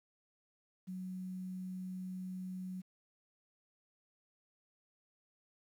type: tone with quantisation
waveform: sine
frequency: 185 Hz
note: F#3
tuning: in tune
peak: -40 dBFS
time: 0.87-2.82 s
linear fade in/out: 20 ms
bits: 11
effects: none